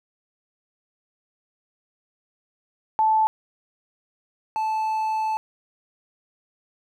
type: tone pair in turn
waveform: sine / triangle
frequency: 874 / 874 Hz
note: A5 / A5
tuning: -12 / -12 cents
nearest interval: unison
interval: 0 cents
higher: neither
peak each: -16 / -20 dBFS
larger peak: first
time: 2.99-3.27 / 4.56-5.37 s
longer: second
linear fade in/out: 0 ms
effects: none